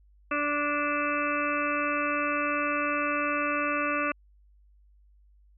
harmonic tone, 292.4 Hz, D4, 7 cents flat, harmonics 1 / 2 / 4 / 5 / 6 / 7 / 8 / 9, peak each -33 / -33 / -30 / -33 / -41 / -39 / -39 / -33 dBFS, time 0.31-4.12 s, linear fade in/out 5 ms, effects added 50 Hz sine -56 dBFS peak until 5.57 s

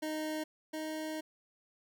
25% pulse tone pair in turn, 310.1 / 312.3 Hz, D#4 / D#4, -6 / +7 cents, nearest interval unison, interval 13 cents, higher second, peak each -31 / -33 dBFS, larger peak first, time 0.02-0.44 / 0.73-1.21 s, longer second, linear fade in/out 10 ms, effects none

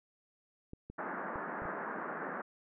clicks, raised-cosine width 3 ms, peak -32 dBFS, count 5, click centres 0.734 / 0.9 / 1.358 / 1.62 / 1.654 s
white band-pass noise, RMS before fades -40 dBFS, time 0.98-2.42 s, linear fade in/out 10 ms, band 170 to 1700 Hz, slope 48 dB/octave
effects none

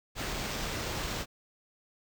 pink noise with sample-and-hold, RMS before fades -35 dBFS, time 0.15-1.26 s, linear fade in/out 50 ms, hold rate 11025 Hz, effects none

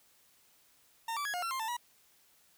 40% pulse tone with pitch steps, 912 / 1159 / 1667 / 714 / 1355 / 1055 / 889 / 965 Hz, A#5 / D6 / G#6 / F5 / E6 / C6 / A5 / B5, -38 / -23 / +6 / +38 / +47 / +14 / +18 / -40 cents, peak -33 dBFS, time 1.08-1.768 s, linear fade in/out 5 ms, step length 86 ms, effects white hiss -66 dBFS RMS until 2.57 s

